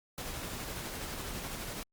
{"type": "noise with tremolo", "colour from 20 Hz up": "pink", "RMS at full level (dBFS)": -39, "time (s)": [0.18, 1.83], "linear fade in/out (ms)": 0, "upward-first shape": "sine", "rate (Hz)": 12, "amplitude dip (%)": 25, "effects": ["Opus 48 kbps"]}